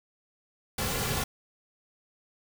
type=noise with comb filter; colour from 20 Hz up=pink; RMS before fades=-30 dBFS; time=0.78-1.24 s; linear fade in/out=5 ms; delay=3.2 ms; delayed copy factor=-0.6; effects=none